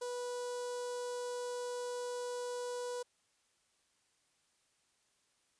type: tone with notch filter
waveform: sawtooth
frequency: 490.4 Hz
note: B4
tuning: 12 cents flat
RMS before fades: -40 dBFS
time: 0.01-3.03 s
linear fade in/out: 10 ms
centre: 2200 Hz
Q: 0.58
effects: white hiss -75 dBFS RMS until 5.59 s + resampled to 22050 Hz